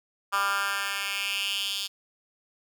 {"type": "tone with high-pass filter sweep", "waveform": "10% pulse", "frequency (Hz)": 198.8, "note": "G3", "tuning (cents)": 25, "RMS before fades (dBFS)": -29, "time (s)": [0.32, 1.88], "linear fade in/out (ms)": 20, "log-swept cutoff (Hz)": [1200, 3800], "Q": 3.6, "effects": []}